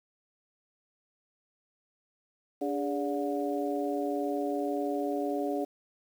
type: harmonic tone with a mistuned harmonic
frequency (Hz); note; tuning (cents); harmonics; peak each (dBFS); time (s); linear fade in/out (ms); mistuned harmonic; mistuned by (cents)
144.4; D3; -29; 2 / 3 / 4 / 5; -32 / -34 / -35 / -36; 2.61-5.65; 10; 3; -93
effects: 9-bit